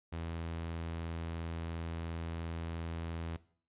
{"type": "tone", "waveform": "sawtooth", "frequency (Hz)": 82.9, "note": "E2", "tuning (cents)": 10, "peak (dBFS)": -34, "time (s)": [0.12, 3.37], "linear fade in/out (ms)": 10, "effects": ["noise-tail reverb RT60 0.5 s tail -18 dB re dry", "resampled to 8000 Hz"]}